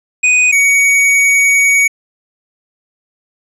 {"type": "tone pair in turn", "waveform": "square", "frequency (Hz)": [2489, 2245], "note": ["D#7", "C#7"], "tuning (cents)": [0, 21], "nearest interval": "major second", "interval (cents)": 179, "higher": "first", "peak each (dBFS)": -8, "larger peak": "neither", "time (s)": [[0.23, 0.52], [0.52, 1.88]], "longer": "second", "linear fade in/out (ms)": 10, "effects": ["resampled to 24000 Hz", "8-bit"]}